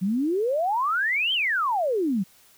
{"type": "exponential two-way sweep", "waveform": "sine", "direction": "up then down", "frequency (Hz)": [177, 3204, 177], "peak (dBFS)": -21, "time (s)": [0.01, 2.24], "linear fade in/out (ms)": 20, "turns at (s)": 1.33, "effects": ["white hiss -56 dBFS RMS until 2.57 s"]}